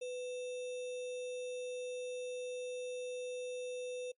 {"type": "tone with sample-and-hold", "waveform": "sine", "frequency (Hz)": 499.3, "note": "B4", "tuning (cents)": 19, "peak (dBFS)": -38, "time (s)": [0.01, 4.12], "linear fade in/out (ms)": 10, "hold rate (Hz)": 3150, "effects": ["noise-tail reverb RT60 0.1 s tail -24 dB re dry", "MP3 48 kbps"]}